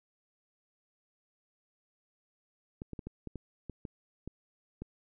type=clicks; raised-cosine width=3 ms; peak=-27 dBFS; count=10; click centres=2.819 / 2.933 / 2.992 / 3.07 / 3.273 / 3.357 / 3.697 / 3.852 / 4.276 / 4.82 s; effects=none